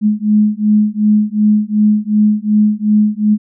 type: beating tone pair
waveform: sine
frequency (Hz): 209.9 / 212.6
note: G#3 / G#3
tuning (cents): +19 / +41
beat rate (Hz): 2.7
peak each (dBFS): -12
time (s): 0.01-3.38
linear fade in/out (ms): 50
effects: none